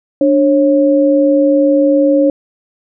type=tone pair together; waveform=sine; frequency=293.7 / 546.2 Hz; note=D4 / C#5; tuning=0 / -26 cents; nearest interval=major seventh; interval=1074 cents; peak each=-10 dBFS; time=0.21-2.3 s; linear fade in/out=2 ms; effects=none